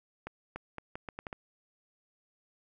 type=accelerating click train; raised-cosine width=0.5 ms; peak=-24 dBFS; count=8; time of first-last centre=0.27-1.329 s; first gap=290 ms; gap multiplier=0.77; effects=none